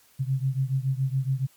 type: beating tone pair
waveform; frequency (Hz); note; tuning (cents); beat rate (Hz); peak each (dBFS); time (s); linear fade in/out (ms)
sine; 130.81 / 137.91; C3 / C#3; 0 / -9; 7.1; -25 / -27; 0.19-1.47; 20
effects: white hiss -59 dBFS RMS until 1.56 s + MP3 96 kbps